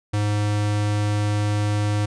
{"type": "tone", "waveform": "square", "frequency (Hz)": 104.2, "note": "G#2", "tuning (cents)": 6, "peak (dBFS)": -20, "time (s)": [0.13, 2.06], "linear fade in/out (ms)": 10, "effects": ["resampled to 22050 Hz"]}